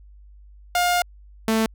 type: tone pair in turn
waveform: sawtooth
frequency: 709 / 222 Hz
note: F5 / A3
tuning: +26 / +16 cents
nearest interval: octave + minor sixth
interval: 2010 cents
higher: first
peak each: -14 dBFS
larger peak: neither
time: 0.75-1.02 / 1.48-1.66 s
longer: first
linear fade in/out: 2 ms
effects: added 50 Hz sine -44 dBFS peak until 1.74 s